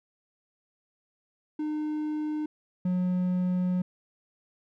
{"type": "tone pair in turn", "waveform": "triangle", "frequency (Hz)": [304.3, 181.36], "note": ["D#4", "F#3"], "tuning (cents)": [-38, -34], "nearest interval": "major sixth", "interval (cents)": 896, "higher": "first", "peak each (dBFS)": [-26, -22], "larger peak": "second", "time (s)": [[1.59, 2.46], [2.85, 3.82]], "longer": "second", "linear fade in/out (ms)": 5, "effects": []}